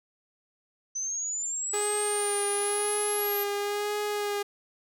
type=linear sweep; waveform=sine; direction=up; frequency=6060 to 11840 Hz; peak=-29 dBFS; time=0.95-3.44 s; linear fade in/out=10 ms
type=tone with vibrato; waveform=sawtooth; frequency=411.4 Hz; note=G#4; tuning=16 cents flat; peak=-24 dBFS; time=1.73-4.43 s; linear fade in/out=10 ms; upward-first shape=sine; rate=0.99 Hz; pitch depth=23 cents each way
effects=none